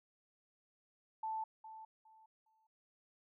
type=tone with echo; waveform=sine; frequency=880 Hz; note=A5; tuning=in tune; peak=-37 dBFS; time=1.23-1.44 s; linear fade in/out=5 ms; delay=410 ms; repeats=3; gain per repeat=-12 dB; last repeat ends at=2.67 s; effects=none